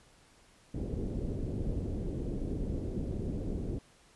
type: low-pass noise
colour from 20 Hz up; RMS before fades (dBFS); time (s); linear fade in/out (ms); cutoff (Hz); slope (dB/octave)
pink; -35; 0.74-3.79; 5; 440; 24
effects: pink hiss -62 dBFS RMS until 4.15 s + resampled to 24000 Hz